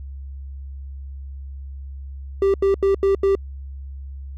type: tone bursts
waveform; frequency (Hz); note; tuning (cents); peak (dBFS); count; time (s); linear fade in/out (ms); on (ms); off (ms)
triangle; 392; G4; 0; -12; 5; 2.42-3.352; 2; 120; 83
effects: added 68 Hz sine -31 dBFS peak until 4.37 s